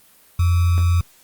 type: tone with sample-and-hold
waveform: sine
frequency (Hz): 86.8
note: F2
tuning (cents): -10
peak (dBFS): -13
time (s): 0.39-1.01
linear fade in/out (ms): 5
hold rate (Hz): 1225
effects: white hiss -52 dBFS RMS until 1.23 s + Opus 32 kbps